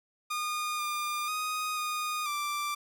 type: tone with pitch steps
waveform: sawtooth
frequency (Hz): 1221 / 1203 / 1246 / 1230 / 1176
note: D#6 / D6 / D#6 / D#6 / D6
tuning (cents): -33 / +41 / +2 / -20 / +2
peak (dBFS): -27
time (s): 0.3-2.75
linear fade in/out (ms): 10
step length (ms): 490
effects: none